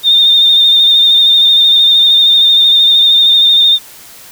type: tone with vibrato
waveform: sine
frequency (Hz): 3642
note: A#7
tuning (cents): -41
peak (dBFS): -4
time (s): 0.03-3.79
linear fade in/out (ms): 50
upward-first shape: triangle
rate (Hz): 13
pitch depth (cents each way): 37
effects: white hiss -35 dBFS RMS until 4.31 s